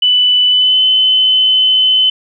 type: tone with pitch glide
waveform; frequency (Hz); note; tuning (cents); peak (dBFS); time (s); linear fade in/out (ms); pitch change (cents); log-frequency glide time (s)
sine; 2986 to 3038; F#7 to F#7; +15 to +45; -7; 0.02-2.1; 5; +30; 0.48-0.81
effects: none